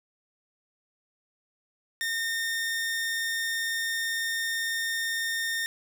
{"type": "tone", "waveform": "sawtooth", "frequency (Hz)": 1826, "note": "A#6", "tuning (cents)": -36, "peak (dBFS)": -24, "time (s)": [2.01, 5.66], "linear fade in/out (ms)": 0, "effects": []}